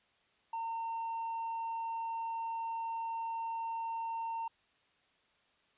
sine tone with hard clipping, 912 Hz, A#5, 38 cents flat, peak -36 dBFS, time 0.53-4.48 s, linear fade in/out 5 ms, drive 2 dB, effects white hiss -71 dBFS RMS until 5.77 s + resampled to 8000 Hz

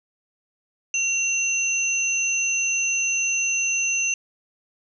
sine tone pair together, 2741 / 6153 Hz, F7 / G8, -33 / -33 cents, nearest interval octave + major second, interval 1400 cents, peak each -23 dBFS, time 0.94-4.14 s, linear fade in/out 2 ms, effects none

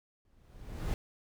brown noise with exponential growth, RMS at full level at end -30 dBFS, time 0.25-0.94 s, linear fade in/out 1 ms, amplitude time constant 150 ms, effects none

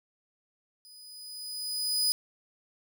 sawtooth tone with level ramp, 4978 Hz, D#8, in tune, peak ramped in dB -48 to -20 dBFS, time 0.85-2.12 s, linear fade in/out 0 ms, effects none

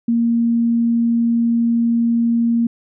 sine tone, 233.1 Hz, A#3, in tune, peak -13 dBFS, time 0.08-2.67 s, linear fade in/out 5 ms, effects none

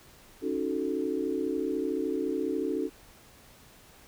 sine chord, D# half-diminished seventh, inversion third, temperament equal, 277.2 / 311.1 / 370 / 440 Hz, C#4 / D#4 / F#4 / A4, 0 / 0 / 0 / 0 cents, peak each -33 dBFS, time 0.41-2.9 s, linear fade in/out 50 ms, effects pink hiss -55 dBFS RMS until 4.07 s

